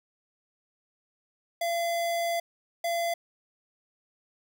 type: tone bursts at uneven times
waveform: square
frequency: 681 Hz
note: F5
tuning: 44 cents flat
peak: -27 dBFS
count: 2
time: 1.61-2.4 / 2.84-3.14 s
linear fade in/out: 5 ms
effects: none